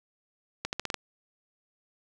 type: accelerating click train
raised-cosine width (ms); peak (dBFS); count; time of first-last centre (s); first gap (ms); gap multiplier
0.2; -13; 6; 0.65-0.943; 79; 0.85
effects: none